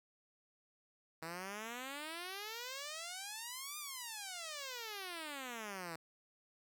5% pulse exponential two-way sweep, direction up then down, 159.1 to 1221 to 159.1 Hz, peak -32 dBFS, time 1.22-5.96 s, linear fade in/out 5 ms, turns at 3.78 s, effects none

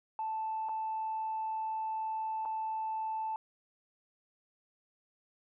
sine tone with dropouts, 879 Hz, A5, 2 cents flat, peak -32 dBFS, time 0.19-3.36 s, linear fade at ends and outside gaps 1 ms, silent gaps 0.687-0.692 / 2.452-2.457 s, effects tanh soft clip ceiling -28 dBFS

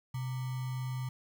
sine tone with sample-and-hold, 127.9 Hz, C3, 39 cents flat, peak -33 dBFS, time 0.14-1.09 s, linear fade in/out 5 ms, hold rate 1050 Hz, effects none

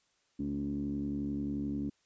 10% pulse tone with low-pass filter, 71.4 Hz, D2, 48 cents flat, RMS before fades -35 dBFS, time 0.39-1.9 s, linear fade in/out 10 ms, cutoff 260 Hz, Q 9.3, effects white hiss -73 dBFS RMS until 2.05 s + resampled to 16000 Hz

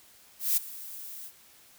violet noise with ADSR envelope, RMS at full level -23 dBFS, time 0.39-1.32 s, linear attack 180 ms, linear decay 13 ms, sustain -19 dB, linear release 61 ms, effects white hiss -57 dBFS RMS until 1.78 s

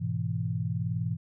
sine chord, E major, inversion first, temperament equal, 103.83 / 123.47 / 164.81 Hz, G#2 / B2 / E3, 0 / 0 / 0 cents, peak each -32 dBFS, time 0-1.17 s, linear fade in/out 20 ms, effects none

